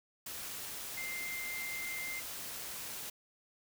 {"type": "tone in noise", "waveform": "sine", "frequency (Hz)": 2093, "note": "C7", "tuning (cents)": 0, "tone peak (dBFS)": -39, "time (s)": [0.97, 2.2], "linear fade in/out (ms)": 5, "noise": "white", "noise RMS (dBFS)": -43, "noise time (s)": [0.26, 3.1], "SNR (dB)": 1, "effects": []}